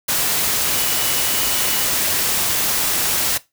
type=tone in noise; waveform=sine; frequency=2944 Hz; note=F#7; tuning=9 cents flat; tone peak=-30 dBFS; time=0.74-1.85 s; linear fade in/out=10 ms; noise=white; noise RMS=-19 dBFS; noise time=0.08-3.38 s; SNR=-14 dB; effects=noise-tail reverb RT60 0.2 s tail -18 dB re dry

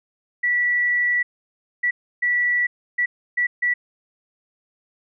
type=tone bursts at uneven times; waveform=sine; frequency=1952 Hz; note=B6; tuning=21 cents flat; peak=-17 dBFS; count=6; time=0.43-1.23 / 1.83-1.91 / 2.22-2.67 / 2.98-3.06 / 3.37-3.47 / 3.62-3.74 s; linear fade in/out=10 ms; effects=none

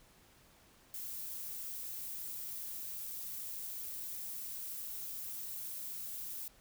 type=noise; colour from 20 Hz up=violet; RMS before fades=-43 dBFS; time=0.94-6.48 s; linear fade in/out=0 ms; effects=pink hiss -64 dBFS RMS until 6.6 s

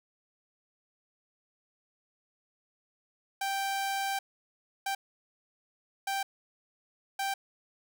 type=tone bursts at uneven times; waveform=sawtooth; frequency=784 Hz; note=G5; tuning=in tune; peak=-26 dBFS; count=4; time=3.41-4.19 / 4.86-4.95 / 6.07-6.23 / 7.19-7.34 s; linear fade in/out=5 ms; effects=none

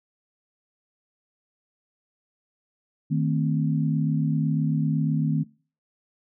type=chord; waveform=sine; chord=A diminished; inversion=second; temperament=equal with one note detuned; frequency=155.56 / 223.5 / 261.6 Hz; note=Eb3 / A3 / C4; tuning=0 / +27 / 0 cents; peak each=-22 / -28 / -28 dBFS; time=3.1-5.44 s; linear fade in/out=20 ms; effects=noise-tail reverb RT60 0.4 s tail -23 dB re dry

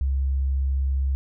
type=tone; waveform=sine; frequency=67.4 Hz; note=C#2; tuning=48 cents flat; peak=-20 dBFS; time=0.01-1.15 s; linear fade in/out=0 ms; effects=none

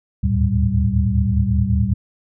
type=tone cluster; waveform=sine; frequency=73.7 / 78.9 / 106.1 / 115.5 / 194.4 Hz; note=D2 / D#2 / G#2 / A#2 / G3; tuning=+7 / +25 / +38 / -16 / -14 cents; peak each=-21 dBFS; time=0.23-1.94 s; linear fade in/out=10 ms; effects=none

